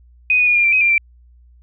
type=tone with pitch steps; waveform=sine; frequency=2497 / 2472 / 2441 / 2405 / 2354 / 2525 / 2383 / 2347 Hz; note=D#7 / D#7 / D#7 / D7 / D7 / D#7 / D7 / D7; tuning=+6 / -12 / -34 / +41 / +3 / +25 / +25 / -2 cents; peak=-11 dBFS; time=0.3-0.98 s; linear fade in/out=2 ms; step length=85 ms; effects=added 60 Hz sine -45 dBFS peak until 1.62 s